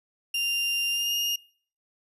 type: tone with pitch glide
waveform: 35% pulse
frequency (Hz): 2790 to 2837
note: F7 to F7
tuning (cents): -2 to +27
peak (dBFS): -23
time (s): 0.34-1.36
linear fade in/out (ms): 5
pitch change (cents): +29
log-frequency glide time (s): 0.9-1.13
effects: noise-tail reverb RT60 0.5 s tail -23 dB re dry + resampled to 32000 Hz